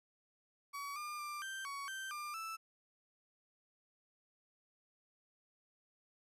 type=tone with pitch steps; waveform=35% pulse; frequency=1133 / 1203 / 1187 / 1566 / 1120 / 1559 / 1196 / 1320 Hz; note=C#6 / D6 / D6 / G6 / C#6 / G6 / D6 / E6; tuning=+37 / +41 / +18 / -2 / +18 / -10 / +31 / +2 cents; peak=-40 dBFS; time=0.73-2.57 s; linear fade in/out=20 ms; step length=230 ms; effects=resampled to 32000 Hz + 13-bit